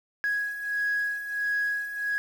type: beating tone pair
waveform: sine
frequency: 1661.2 / 1662.7 Hz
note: G#6 / G#6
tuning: 0 / +2 cents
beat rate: 1.5 Hz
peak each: -31 / -26 dBFS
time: 0.24-2.18 s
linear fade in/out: 0 ms
effects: tanh soft clip ceiling -21 dBFS + 8-bit